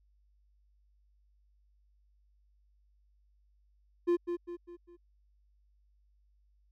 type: tone with echo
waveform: triangle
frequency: 347.8 Hz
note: F4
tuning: 7 cents flat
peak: -22 dBFS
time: 4.07-4.17 s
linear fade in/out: 20 ms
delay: 200 ms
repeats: 4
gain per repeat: -7 dB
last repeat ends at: 4.97 s
effects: added 50 Hz sine -65 dBFS peak until 6.71 s